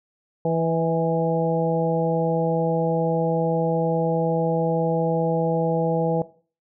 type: harmonic tone with a mistuned harmonic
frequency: 164.81 Hz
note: E3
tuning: in tune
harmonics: 1 / 2 / 3 / 4 / 5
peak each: -24 / -30 / -22 / -29 / -29 dBFS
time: 0.45-6.22 s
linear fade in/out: 2 ms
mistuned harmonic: 4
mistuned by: -25 cents
effects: noise-tail reverb RT60 0.4 s tail -18 dB re dry